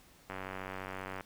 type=click train; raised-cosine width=0.5 ms; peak=-25 dBFS; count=87; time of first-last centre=0.3-1.208 s; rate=94.7 Hz; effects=pink hiss -61 dBFS RMS until 1.25 s